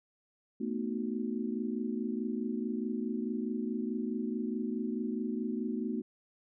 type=chord; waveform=sine; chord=B dominant seventh; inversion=third; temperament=just; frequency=222.2 / 246.9 / 308.7 / 370.4 Hz; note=A3 / B3 / D#4 / F#4; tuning=+17 / 0 / -14 / +2 cents; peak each=-35 / -36 / -40 / -40 dBFS; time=0.6-6.02 s; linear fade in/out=10 ms; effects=none